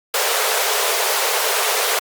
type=high-pass noise; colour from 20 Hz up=pink; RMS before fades=-19 dBFS; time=0.14-1.99 s; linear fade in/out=2 ms; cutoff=400 Hz; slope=96 dB/octave; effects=Opus 48 kbps